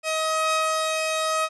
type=tone pair together; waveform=sawtooth; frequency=633.5 / 1266 Hz; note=D#5 / D#6; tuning=+31 / +30 cents; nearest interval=octave; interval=1199 cents; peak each=-21 dBFS; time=0.03-1.49 s; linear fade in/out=50 ms; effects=resampled to 24000 Hz